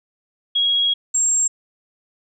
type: tone pair in turn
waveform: sine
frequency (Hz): 3305 / 7512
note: G#7 / A#8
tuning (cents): -9 / +12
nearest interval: octave + major second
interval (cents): 1421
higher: second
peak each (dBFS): -15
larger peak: neither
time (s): 0.55-0.94 / 1.14-1.48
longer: first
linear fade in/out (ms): 10
effects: none